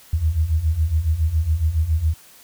sine beating tone pair, 74.9 / 82.1 Hz, D2 / E2, +35 / -6 cents, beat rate 7.2 Hz, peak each -22 / -18 dBFS, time 0.13-2.14 s, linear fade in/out 5 ms, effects white hiss -48 dBFS RMS until 2.43 s

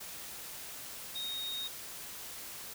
sine tone in noise, 3729 Hz, A#7, in tune, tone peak -36 dBFS, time 1.15-1.68 s, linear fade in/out 10 ms, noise white, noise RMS -45 dBFS, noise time 0-2.74 s, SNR +6 dB, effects none

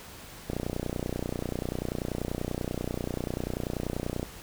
click train, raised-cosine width 2 ms, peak -17 dBFS, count 114, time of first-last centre 0.5-4.229 s, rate 30.3 Hz, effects pink hiss -46 dBFS RMS until 4.42 s

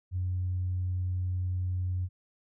sine tone, 91.1 Hz, F#2, 26 cents flat, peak -27 dBFS, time 0.11-2.09 s, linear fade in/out 50 ms, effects tanh soft clip ceiling -23 dBFS

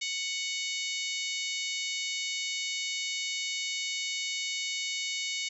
harmonic tone, 740 Hz, F#5, in tune, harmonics 3 / 4 / 5 / 6 / 7 / 8 / 9 / 10, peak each -36 / -38 / -38 / -40 / -44 / -42 / -42 / -44 dBFS, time 0.01-5.49 s, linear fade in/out 10 ms, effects none

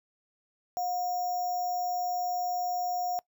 sine tone with sample-and-hold, 720 Hz, F#5, 47 cents flat, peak -28 dBFS, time 0.77-3.19 s, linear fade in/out 0 ms, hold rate 6300 Hz, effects noise-tail reverb RT60 0.1 s tail -23 dB re dry

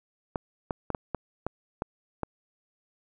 clicks, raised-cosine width 1 ms, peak -15 dBFS, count 8, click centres 0.358 / 0.708 / 0.903 / 0.948 / 1.147 / 1.466 / 1.821 / 2.233 s, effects none

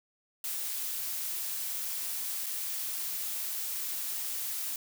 blue noise with dropouts, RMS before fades -35 dBFS, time 0.44-4.76 s, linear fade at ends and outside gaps 2 ms, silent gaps 2.461-2.465 s, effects none

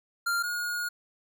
square tone pair in turn, 1393 / 1437.1 Hz, F6 / F6, -5 / +49 cents, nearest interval minor second, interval 54 cents, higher second, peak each -26 / -30 dBFS, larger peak first, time 0.26-0.43 / 0.43-0.89 s, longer second, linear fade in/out 10 ms, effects none

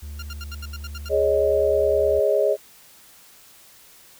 triangle tone with pitch glide, 73.42 to 73.93 Hz, D2 to D2, 0 to +12 cents, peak -30 dBFS, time 0.02-2.2 s, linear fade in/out 10 ms, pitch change +12 cents, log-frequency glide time 0.73-1.72 s
15% pulse tone bursts, 1397 Hz, F6, in tune, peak -28 dBFS, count 9, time 0.19-1.089 s, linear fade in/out 5 ms, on 35 ms, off 73 ms
sine chord, Ab suspended fourth, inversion none, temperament equal with one note detuned, 415.3 / 554.4 / 624.1 Hz, Ab4 / Db5 / Eb5, 0 / 0 / +5 cents, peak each -21 dBFS, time 1.09-2.57 s, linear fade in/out 50 ms
effects white hiss -50 dBFS RMS until 4.19 s

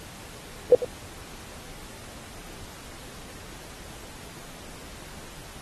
sine tone with echo, 493.9 Hz, B4, in tune, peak -9 dBFS, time 0.72-0.75 s, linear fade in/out 2 ms, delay 98 ms, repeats 1, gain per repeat -15 dB, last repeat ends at 0.848 s, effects pink hiss -44 dBFS RMS until 5.61 s + AAC 32 kbps

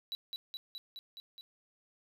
triangle tone with echo, 3934 Hz, B7, 7 cents flat, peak -34 dBFS, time 0.12-0.15 s, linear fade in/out 0 ms, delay 210 ms, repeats 6, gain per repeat -2 dB, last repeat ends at 1.41 s, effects none

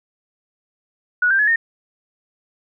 sine tone with pitch steps, 1464 / 1578.2 / 1701.2 / 1833.9 Hz, F#6 / G6 / G#6 / A#6, -19 / +11 / +41 / -29 cents, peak -13 dBFS, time 1.22-1.56 s, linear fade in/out 5 ms, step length 85 ms, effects none

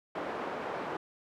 pink band-pass noise, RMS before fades -37 dBFS, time 0.15-0.97 s, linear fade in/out 5 ms, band 370 to 1300 Hz, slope 12 dB/octave, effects none

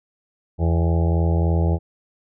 harmonic tone with a mistuned harmonic, 83.3 Hz, E2, 19 cents sharp, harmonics 1 / 2 / 4 / 5 / 6 / 7 / 8 / 9 / 10, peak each -17 / -23 / -29 / -31 / -33 / -34 / -35 / -36 / -37 dBFS, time 0.58-1.79 s, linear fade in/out 50 ms, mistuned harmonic 9, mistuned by +59 cents, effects none

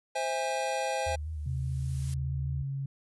square chord, C augmented, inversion none, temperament just, 523.3 / 654.1 / 817.6 Hz, C5 / E5 / G#5, 0 / -14 / -27 cents, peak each -34 / -36 / -33 dBFS, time 0.15-1.16 s, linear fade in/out 10 ms
blue noise with exponential growth, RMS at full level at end -42 dBFS, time 0.94-2.14 s, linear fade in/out 2 ms, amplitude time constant 260 ms
sine tone with vibrato, 77.1 Hz, D#2, 15 cents flat, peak -33 dBFS, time 1.06-2.63 s, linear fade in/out 10 ms, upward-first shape square, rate 5 Hz, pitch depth 47 cents each way
sine tone with pitch glide, 131 to 136.96 Hz, C3 to C#3, +2 to -20 cents, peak -31 dBFS, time 1.46-2.86 s, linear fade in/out 5 ms, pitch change +78 cents, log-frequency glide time 1.57-2.67 s
effects resampled to 24000 Hz

